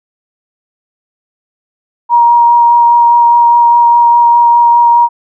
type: tone with vibrato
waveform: sine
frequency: 946 Hz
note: A#5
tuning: 25 cents sharp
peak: -3 dBFS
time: 2.09-5.09 s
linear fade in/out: 50 ms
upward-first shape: sine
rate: 4.9 Hz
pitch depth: 9 cents each way
effects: none